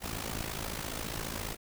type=noise with amplitude modulation; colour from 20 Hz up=pink; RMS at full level=-34 dBFS; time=0-1.57 s; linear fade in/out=50 ms; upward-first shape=sine; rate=54.6 Hz; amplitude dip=75%; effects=none